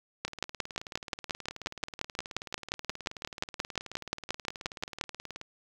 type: two click trains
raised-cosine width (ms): 0.2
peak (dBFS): -12 / -23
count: 28 / 97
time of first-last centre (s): 0.25-5.012 / 0.28-5.414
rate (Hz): 5.67 / 18.7
effects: 8-bit